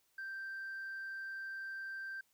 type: tone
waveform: sine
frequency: 1568 Hz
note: G6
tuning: in tune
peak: -39 dBFS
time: 0.18-2.21 s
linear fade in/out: 5 ms
effects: tanh soft clip ceiling -39 dBFS + white hiss -75 dBFS RMS until 2.33 s